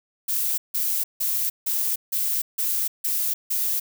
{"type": "noise bursts", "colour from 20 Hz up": "violet", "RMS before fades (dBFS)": -24, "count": 8, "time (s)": [0.28, 3.8], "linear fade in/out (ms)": 10, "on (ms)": 300, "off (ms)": 160, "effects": []}